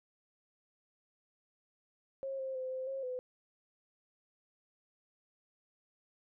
sine tone with pitch steps, 540 / 529 / 516 / 519 / 538 / 505 Hz, C#5 / C5 / C5 / C5 / C5 / B4, -45 / +19 / -24 / -14 / +48 / +39 cents, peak -36 dBFS, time 2.23-3.19 s, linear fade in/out 0 ms, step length 160 ms, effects none

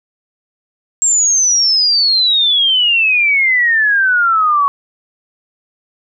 sine exponential sweep, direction down, 7570 to 1109 Hz, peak -9 dBFS, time 1.02-4.68 s, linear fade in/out 0 ms, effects none

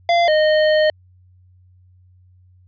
square tone pair in turn, 688 / 616.5 Hz, F5 / D#5, -26 / -16 cents, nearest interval major second, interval 190 cents, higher first, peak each -13 dBFS, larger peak neither, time 0.09-0.28 / 0.28-0.9 s, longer second, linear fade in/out 2 ms, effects added 91 Hz sine -48 dBFS peak until 2.67 s + resampled to 11025 Hz

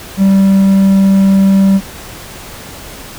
triangle tone, 194.4 Hz, G3, 14 cents flat, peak -3 dBFS, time 0.17-1.81 s, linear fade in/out 50 ms, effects pink hiss -30 dBFS RMS until 3.18 s

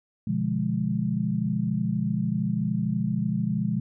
sine chord, B diminished seventh, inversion none, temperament equal, 123.47 / 146.83 / 174.61 / 207.7 Hz, B2 / D3 / F3 / Ab3, 0 / 0 / 0 / 0 cents, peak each -30 / -32 / -28 / -27 dBFS, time 0.27-3.8 s, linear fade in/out 5 ms, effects none

